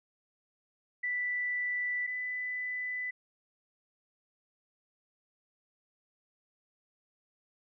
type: tone pair in turn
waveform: sine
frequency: 1975.5 / 1996.1 Hz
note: B6 / B6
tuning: 0 / +18 cents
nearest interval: unison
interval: 18 cents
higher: second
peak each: -30 / -33 dBFS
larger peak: first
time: 1.03-2.07 / 2.07-3.11 s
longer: neither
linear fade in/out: 10 ms
effects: none